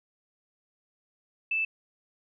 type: tone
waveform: sine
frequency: 2637 Hz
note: E7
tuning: in tune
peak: -25 dBFS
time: 1.51-1.65 s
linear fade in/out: 5 ms
effects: none